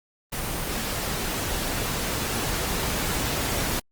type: noise with level ramp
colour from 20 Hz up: pink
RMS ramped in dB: -29 to -26 dBFS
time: 0.32-3.8 s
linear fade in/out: 10 ms
effects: Opus 24 kbps